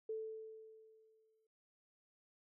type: tone with exponential decay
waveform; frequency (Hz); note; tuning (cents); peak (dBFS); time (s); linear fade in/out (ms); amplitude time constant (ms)
sine; 440; A4; 0; -38; 0.09-1.47; 5; 300
effects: none